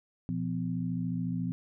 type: tone cluster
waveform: sine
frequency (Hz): 119.7 / 173.8 / 253.4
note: A#2 / F3 / B3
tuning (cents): +46 / -8 / +45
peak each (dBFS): -36 / -32 / -35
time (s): 0.29-1.52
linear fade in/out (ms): 0
effects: none